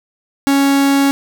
45% pulse tone, 277.3 Hz, C#4, 1 cent sharp, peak -10 dBFS, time 0.47-1.11 s, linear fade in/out 0 ms, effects none

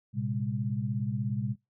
sine tone cluster, 113.3 / 130 / 203.3 Hz, A#2 / C3 / G#3, -49 / -11 / -37 cents, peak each -33 / -32 / -34 dBFS, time 0.13-1.56 s, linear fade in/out 50 ms, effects noise-tail reverb RT60 0.2 s tail -22 dB re dry

